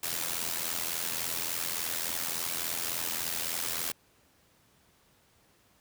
white noise with amplitude modulation, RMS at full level -30 dBFS, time 0.03-3.92 s, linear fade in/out 5 ms, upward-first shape sine, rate 83.5 Hz, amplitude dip 75%, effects pink hiss -65 dBFS RMS until 5.8 s + high-pass 60 Hz 12 dB/octave

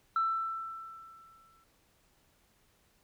sine tone with exponential decay, 1332 Hz, E6, 18 cents sharp, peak -24 dBFS, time 0.16-1.64 s, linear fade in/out 2 ms, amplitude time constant 320 ms, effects tanh soft clip ceiling -22 dBFS + pink hiss -69 dBFS RMS until 3.03 s

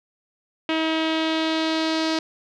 sawtooth tone with low-pass filter sweep, 319.7 Hz, D#4, 47 cents sharp, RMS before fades -23 dBFS, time 0.69-2.19 s, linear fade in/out 2 ms, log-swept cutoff 3000 to 4700 Hz, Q 2.8, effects none

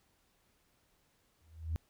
sine tone with exponential growth, 80.5 Hz, E2, 41 cents flat, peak -28 dBFS, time 1.41-1.76 s, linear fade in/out 0 ms, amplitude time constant 75 ms, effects tanh soft clip ceiling -28 dBFS + pink hiss -73 dBFS RMS until 1.89 s

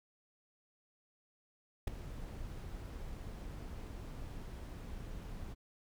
brown noise with ADSR envelope, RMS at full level -28 dBFS, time 1.87-5.55 s, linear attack 8 ms, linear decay 4 ms, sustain -17 dB, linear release 29 ms, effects none

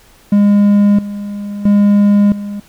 triangle tone with tremolo, 204 Hz, G#3, 31 cents flat, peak -4 dBFS, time 0.32-2.6 s, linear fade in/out 5 ms, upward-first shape square, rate 0.75 Hz, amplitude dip 80%, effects pink hiss -46 dBFS RMS until 2.68 s

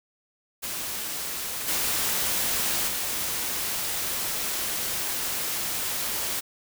white noise with level steps, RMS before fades -32 / -26 / -29 dBFS, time 0.62-6.41 s, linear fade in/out 20 ms, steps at 1.67 / 2.87 s, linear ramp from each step 20 ms, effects none

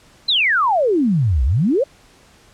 sine exponential two-way sweep, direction down then up, 4190 to 58.27 to 601 Hz, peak -13 dBFS, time 0.28-1.84 s, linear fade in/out 10 ms, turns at 1.44 s, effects pink hiss -50 dBFS RMS until 2.53 s + low-pass 9000 Hz 12 dB/octave

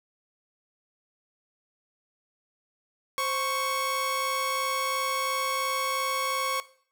sawtooth tone pair together, 522.9 / 1108.7 Hz, C5 / C#6, -1 / 0 cents, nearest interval octave + minor second, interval 1301 cents, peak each -30 / -23 dBFS, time 3.18-6.6 s, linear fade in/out 0 ms, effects noise-tail reverb RT60 0.5 s tail -17 dB re dry

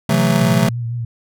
square chord, F# half-diminished seventh, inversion second, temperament just, 133.2 / 166.5 / 185 / 222 Hz, C3 / E3 / F#3 / A3, +31 / +18 / 0 / +16 cents, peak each -19 dBFS, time 0.09-0.69 s, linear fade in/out 5 ms
sine tone with vibrato, 118.1 Hz, A#2, 23 cents sharp, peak -20 dBFS, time 0.41-1.05 s, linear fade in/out 5 ms, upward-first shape triangle, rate 6 Hz, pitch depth 48 cents each way
effects none

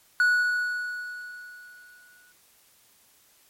triangle tone with exponential decay, 1468 Hz, F#6, 14 cents flat, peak -15 dBFS, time 0.2-2.32 s, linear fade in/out 1 ms, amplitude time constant 460 ms, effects white hiss -60 dBFS RMS until 3.49 s + MP3 64 kbps

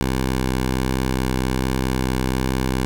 10% pulse tone with vibrato, 64.5 Hz, C2, 24 cents flat, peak -11 dBFS, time 0.01-2.85 s, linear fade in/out 0 ms, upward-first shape triangle, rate 1.3 Hz, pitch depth 14 cents each way, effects none

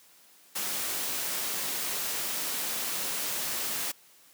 white noise, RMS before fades -32 dBFS, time 0.55-3.92 s, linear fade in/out 10 ms, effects white hiss -58 dBFS RMS until 4.33 s + high-pass 150 Hz 12 dB/octave

